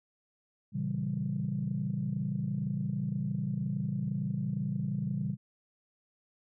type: chord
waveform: sine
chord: A# diminished seventh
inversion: none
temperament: equal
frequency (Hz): 116.54 / 138.59 / 164.81 / 196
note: A#2 / C#3 / E3 / G3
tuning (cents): 0 / 0 / 0 / 0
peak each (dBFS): -38 / -34 / -36 / -34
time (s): 0.72-5.37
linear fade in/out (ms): 50
effects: tanh soft clip ceiling -21 dBFS